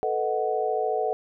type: chord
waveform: sine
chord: B dominant seventh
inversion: third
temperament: equal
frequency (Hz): 440 / 493.9 / 622.3 / 740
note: A4 / B4 / D#5 / F#5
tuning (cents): 0 / 0 / 0 / 0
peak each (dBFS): -27 / -31 / -31 / -27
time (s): 0.03-1.13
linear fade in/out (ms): 0
effects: none